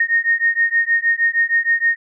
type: beating tone pair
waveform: sine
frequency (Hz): 1847 / 1853.4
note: A#6 / A#6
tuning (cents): -16 / -10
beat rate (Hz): 6.4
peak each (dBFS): -17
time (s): 0-1.96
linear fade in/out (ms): 5
effects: none